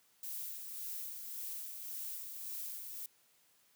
violet noise with tremolo, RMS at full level -42 dBFS, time 0.23-3.06 s, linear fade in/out 2 ms, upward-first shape sine, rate 1.8 Hz, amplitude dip 40%, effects white hiss -70 dBFS RMS until 3.75 s + high-pass 100 Hz 12 dB/octave

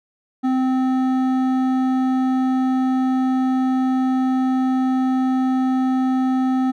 sine tone with hard clipping, 259.3 Hz, C4, 15 cents flat, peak -18 dBFS, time 0.43-6.72 s, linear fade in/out 20 ms, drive 10 dB, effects none

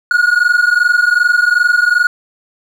triangle tone pair together, 1435 / 1457.6 Hz, F6 / F#6, +47 / -26 cents, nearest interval unison, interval 27 cents, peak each -10 dBFS, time 0.11-2.07 s, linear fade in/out 2 ms, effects none

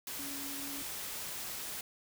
sine tone in noise, 280 Hz, C#4, 18 cents sharp, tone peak -45 dBFS, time 0.19-0.82 s, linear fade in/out 2 ms, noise white, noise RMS -41 dBFS, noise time 0.07-1.81 s, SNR -7 dB, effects none

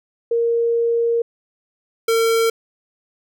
sine / square tone pair in turn, 466.2 / 455 Hz, A#4 / A#4, 0 / -42 cents, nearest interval unison, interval 42 cents, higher first, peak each -15 dBFS, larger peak neither, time 0.31-1.22 / 2.08-2.5 s, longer first, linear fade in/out 5 ms, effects none

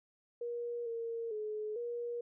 sine tone with pitch steps, 475.9 / 461 / 426.9 / 476.3 Hz, A#4 / A#4 / G#4 / A#4, +36 / -19 / +48 / +37 cents, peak -36 dBFS, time 0.41-2.21 s, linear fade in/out 5 ms, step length 450 ms, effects none

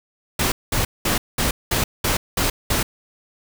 pink noise bursts, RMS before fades -20 dBFS, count 8, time 0.39-2.83 s, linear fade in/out 5 ms, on 130 ms, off 200 ms, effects none

